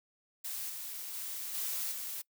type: noise with level steps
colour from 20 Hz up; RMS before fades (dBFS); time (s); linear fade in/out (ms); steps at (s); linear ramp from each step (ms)
blue; -39 / -42 / -40 / -36 / -40; 0.44-2.22; 10; 0.69 / 1.13 / 1.54 / 1.91; 10
effects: noise-tail reverb RT60 0.1 s tail -23 dB re dry